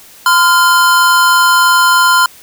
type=tone pair together; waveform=square; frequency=1023.1 / 1400 Hz; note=C6 / F6; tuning=-39 / +4 cents; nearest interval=perfect fourth; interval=543 cents; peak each=-10 dBFS; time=0.26-2.26 s; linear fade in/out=2 ms; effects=white hiss -39 dBFS RMS until 2.42 s